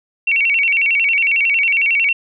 sine tone with vibrato, 2478 Hz, D#7, 8 cents flat, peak -12 dBFS, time 0.27-2.13 s, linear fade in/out 5 ms, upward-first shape square, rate 11 Hz, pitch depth 160 cents each way, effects none

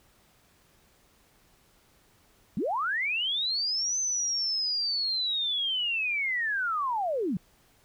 sine linear two-way sweep, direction up then down, 155.56 to 6200 to 155.56 Hz, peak -26 dBFS, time 2.57-7.37 s, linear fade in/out 2 ms, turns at 3.99 s, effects pink hiss -63 dBFS RMS until 7.84 s

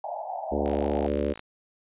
pink band-pass noise, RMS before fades -34 dBFS, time 0.04-1.07 s, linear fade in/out 2 ms, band 610 to 870 Hz, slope 96 dB/octave
harmonic tone, 72.6 Hz, D2, 19 cents flat, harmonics 1 / 3 / 4 / 5 / 6 / 7 / 8, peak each -32 / -32 / -32 / -32 / -32 / -32 / -32 dBFS, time 0.51-1.34 s, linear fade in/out 20 ms
click train, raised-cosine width 0.3 ms, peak -25 dBFS, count 41, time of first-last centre 0.66-1.394 s, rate 54.5 Hz
effects resampled to 8000 Hz

